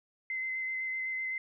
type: tone with vibrato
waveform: sine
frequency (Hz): 2060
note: C7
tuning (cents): -28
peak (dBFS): -32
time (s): 0.3-1.38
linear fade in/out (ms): 2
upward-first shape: square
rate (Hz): 7.9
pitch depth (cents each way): 11
effects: none